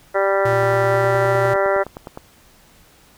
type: harmonic tone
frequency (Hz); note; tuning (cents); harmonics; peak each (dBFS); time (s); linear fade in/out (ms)
196; G3; 0; 2 / 3 / 4 / 5 / 6 / 7 / 8 / 9 / 10; -21 / -18 / -25 / -27 / -32 / -24 / -33 / -30 / -29; 0.14-1.84; 20
type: tone with pitch glide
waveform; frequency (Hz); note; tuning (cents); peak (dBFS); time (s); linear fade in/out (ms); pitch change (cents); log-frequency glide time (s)
square; 117.6 to 120.35; A#2 to B2; +16 to -44; -23; 0.45-1.54; 5; +40; 0.83-1.15
type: click train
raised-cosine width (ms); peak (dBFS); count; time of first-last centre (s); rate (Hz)
1; -17; 17; 0.53-2.174; 9.73
effects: pink hiss -51 dBFS RMS until 3.17 s